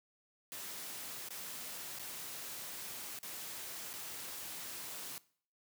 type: noise with dropouts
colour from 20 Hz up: white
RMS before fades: -45 dBFS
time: 0.52-5.18 s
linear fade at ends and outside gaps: 0 ms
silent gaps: 1.286-1.306 / 1.987-1.995 / 3.188-3.23 / 3.931-3.937 s
effects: noise-tail reverb RT60 0.5 s tail -20 dB re dry + high-pass 100 Hz 12 dB/octave